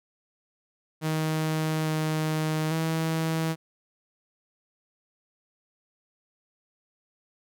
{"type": "tone with pitch steps", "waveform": "sawtooth", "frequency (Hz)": [157.2, 156.3, 161.3], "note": ["D#3", "D#3", "E3"], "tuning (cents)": [18, 8, -37], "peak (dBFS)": -21, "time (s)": [1.01, 3.56], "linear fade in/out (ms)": 50, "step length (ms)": 850, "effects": []}